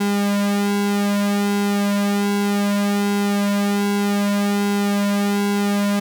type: tone with flanger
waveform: sawtooth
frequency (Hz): 202.6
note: G#3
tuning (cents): -43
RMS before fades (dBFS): -19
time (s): 0-6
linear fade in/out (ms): 10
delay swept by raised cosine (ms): 1.7 to 3.3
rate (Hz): 0.64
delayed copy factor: -0.8
effects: none